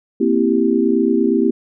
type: chord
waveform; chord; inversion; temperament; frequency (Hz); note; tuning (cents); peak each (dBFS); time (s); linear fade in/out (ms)
sine; C dominant seventh; third; equal; 233.1 / 261.6 / 329.6 / 392; Bb3 / C4 / E4 / G4; 0 / 0 / 0 / 0; -18; 0.2-1.51; 10
effects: none